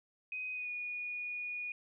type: tone with pitch glide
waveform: sine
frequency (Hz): 2508 to 2454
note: D#7 to D#7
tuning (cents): +13 to -25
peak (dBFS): -37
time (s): 0.32-1.72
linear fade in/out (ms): 2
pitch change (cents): -38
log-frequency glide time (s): 0.53-0.7
effects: none